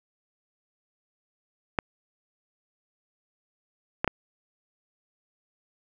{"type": "clicks", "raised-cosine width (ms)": 0.5, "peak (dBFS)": -8, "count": 3, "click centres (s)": [1.788, 4.045, 4.077], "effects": []}